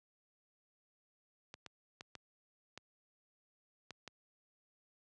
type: clicks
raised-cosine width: 0.2 ms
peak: -30 dBFS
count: 7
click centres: 1.541 / 1.663 / 2.009 / 2.153 / 2.776 / 3.907 / 4.077 s
effects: high-pass 80 Hz 12 dB/octave + resampled to 24000 Hz